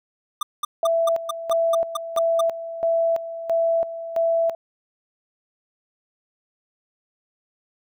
square tone bursts, 1195 Hz, D6, 30 cents sharp, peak -22 dBFS, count 10, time 0.41-2.41 s, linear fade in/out 5 ms, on 20 ms, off 200 ms
sine tone with tremolo, 664 Hz, E5, 12 cents sharp, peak -17 dBFS, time 0.83-4.55 s, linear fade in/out 2 ms, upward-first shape square, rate 1.5 Hz, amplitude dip 75%
effects none

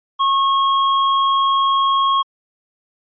square tone, 1090 Hz, C#6, 29 cents flat, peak -14 dBFS, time 0.19-2.23 s, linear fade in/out 20 ms, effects resampled to 11025 Hz

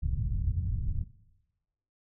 white low-pass noise, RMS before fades -30 dBFS, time 0.02-1.05 s, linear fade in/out 20 ms, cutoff 110 Hz, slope 24 dB/octave, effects noise-tail reverb RT60 1.0 s tail -18 dB re dry

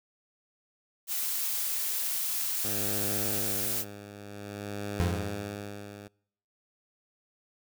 blue noise, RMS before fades -31 dBFS, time 1.07-3.85 s, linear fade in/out 50 ms
10% pulse tone with tremolo, 102.1 Hz, G#2, 29 cents flat, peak -25 dBFS, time 2.64-6.08 s, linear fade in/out 5 ms, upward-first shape sine, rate 0.51 Hz, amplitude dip 70%
30% pulse tone with exponential decay, 87.31 Hz, F2, in tune, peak -20 dBFS, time 5-5.69 s, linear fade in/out 0 ms, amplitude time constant 150 ms
effects noise-tail reverb RT60 0.7 s tail -26 dB re dry

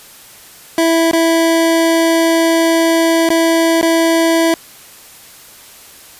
25% pulse tone with dropouts, 329.6 Hz, E4, in tune, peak -6 dBFS, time 0.78-4.54 s, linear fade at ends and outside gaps 1 ms, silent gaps 1.112-1.132 / 3.29-3.302 / 3.813-3.828 s, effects white hiss -39 dBFS RMS until 6.19 s + resampled to 32000 Hz

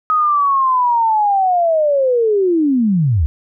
sine linear sweep, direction down, 1264 to 65.41 Hz, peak -11 dBFS, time 0.1-3.26 s, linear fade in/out 0 ms, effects none

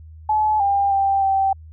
sine tone with pitch steps, 857 / 798 / 786 / 777 Hz, A5 / G5 / G5 / G5, -46 / +31 / +4 / -16 cents, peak -15 dBFS, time 0.29-1.53 s, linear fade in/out 5 ms, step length 310 ms, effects added 79 Hz sine -38 dBFS peak until 1.72 s

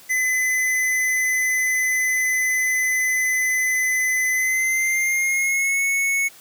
square tone with pitch glide, 2022 to 2205 Hz, B6 to C#7, +40 to -10 cents, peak -19 dBFS, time 0.09-6.29 s, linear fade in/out 20 ms, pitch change +150 cents, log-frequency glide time 4.32-5.82 s, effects white hiss -47 dBFS RMS until 6.4 s + high-pass 100 Hz 12 dB/octave

